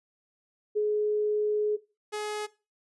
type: tone pair in turn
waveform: sine / sawtooth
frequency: 421.6 / 421.6 Hz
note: G#4 / G#4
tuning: +26 / +26 cents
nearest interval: unison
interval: 0 cents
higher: neither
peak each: -23 / -27 dBFS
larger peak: first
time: 0.75-1.77 / 2.12-2.47 s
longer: first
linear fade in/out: 20 ms
effects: noise-tail reverb RT60 0.3 s tail -19 dB re dry + resampled to 24000 Hz